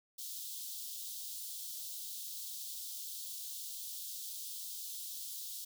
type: high-pass noise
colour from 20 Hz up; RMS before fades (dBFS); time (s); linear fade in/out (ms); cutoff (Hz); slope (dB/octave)
white; -44; 0.18-5.65; 10; 3300; 48
effects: none